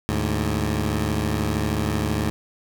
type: tone pair together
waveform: 15% pulse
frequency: 75.09 / 106.2 Hz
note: D2 / G#2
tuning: +39 / +39 cents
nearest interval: tritone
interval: 600 cents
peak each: -18 dBFS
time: 0.09-2.3 s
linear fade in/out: 0 ms
effects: none